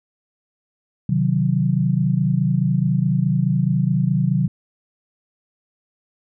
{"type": "chord", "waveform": "sine", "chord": "C diminished", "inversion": "none", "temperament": "equal", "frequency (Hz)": [130.81, 155.56, 185], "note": ["C3", "Eb3", "Gb3"], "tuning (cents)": [0, 0, 0], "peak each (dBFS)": -20, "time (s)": [1.09, 4.48], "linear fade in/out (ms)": 5, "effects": []}